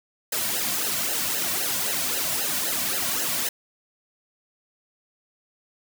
white noise with flanger, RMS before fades -26 dBFS, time 0.32-3.49 s, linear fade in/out 5 ms, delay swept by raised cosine 0.85 to 2.45 ms, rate 3.8 Hz, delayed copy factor -0.9, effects none

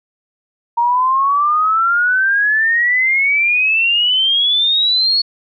sine exponential sweep, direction up, 932.3 to 4403 Hz, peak -11 dBFS, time 0.77-5.22 s, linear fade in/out 10 ms, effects none

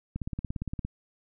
click train, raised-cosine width 5 ms, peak -20 dBFS, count 13, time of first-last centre 0.16-0.85 s, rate 17.4 Hz, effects none

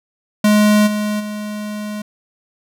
square tone with level steps, 210 Hz, G#3, 19 cents sharp, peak -10 / -18 / -24 dBFS, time 0.44-2.02 s, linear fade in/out 5 ms, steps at 0.86 / 1.19 s, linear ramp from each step 20 ms, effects none

